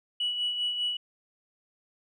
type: tone with tremolo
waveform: sine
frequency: 2940 Hz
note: F#7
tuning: 12 cents flat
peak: -24 dBFS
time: 0.2-0.97 s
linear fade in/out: 5 ms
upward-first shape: sine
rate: 5 Hz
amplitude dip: 50%
effects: tanh soft clip ceiling -22 dBFS